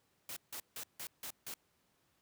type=noise bursts; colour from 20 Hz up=white; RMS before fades=-44 dBFS; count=6; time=0.29-1.54 s; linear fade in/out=2 ms; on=75 ms; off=160 ms; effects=pink hiss -75 dBFS RMS until 2.21 s + high-pass 80 Hz 12 dB/octave